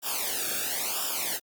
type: noise with flanger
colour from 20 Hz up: white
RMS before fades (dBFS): -30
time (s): 0.02-1.4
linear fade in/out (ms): 50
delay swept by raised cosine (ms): 0.47 to 1.01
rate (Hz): 0.99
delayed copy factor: -0.95
effects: Opus 48 kbps